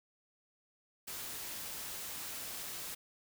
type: noise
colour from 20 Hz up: white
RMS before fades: -43 dBFS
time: 1.07-2.95 s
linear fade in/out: 10 ms
effects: none